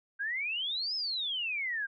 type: exponential two-way sweep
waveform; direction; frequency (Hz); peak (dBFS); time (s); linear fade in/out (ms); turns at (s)
sine; up then down; 1568 to 5274 to 1568; -31; 0.19-1.87; 20; 0.95
effects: none